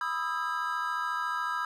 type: chord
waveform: triangle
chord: E major seventh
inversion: second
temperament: equal with one note detuned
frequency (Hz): 987.8 / 1244.5 / 1318.5 / 1619.5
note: B5 / D#6 / E6 / G#6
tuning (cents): 0 / 0 / 0 / -44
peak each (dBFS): -33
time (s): 0.01-1.65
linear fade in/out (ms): 2
effects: none